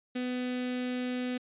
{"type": "tone with notch filter", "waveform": "sawtooth", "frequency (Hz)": 250, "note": "B3", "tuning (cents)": 21, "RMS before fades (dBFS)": -33, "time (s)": [0.15, 1.38], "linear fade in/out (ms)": 10, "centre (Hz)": 960, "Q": 0.87, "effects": ["resampled to 8000 Hz"]}